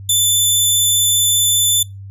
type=tone with vibrato; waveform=15% pulse; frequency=3520 Hz; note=A7; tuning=in tune; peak=-5 dBFS; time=0.09-1.83 s; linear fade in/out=5 ms; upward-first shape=triangle; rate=15 Hz; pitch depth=9 cents each way; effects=noise-tail reverb RT60 0.2 s tail -24 dB re dry + added 98 Hz sine -30 dBFS peak until 2.1 s